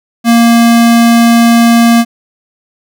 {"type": "tone", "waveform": "square", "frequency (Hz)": 233.1, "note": "A#3", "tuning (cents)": 0, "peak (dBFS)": -4, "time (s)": [0.24, 2.05], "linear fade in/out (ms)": 50, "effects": []}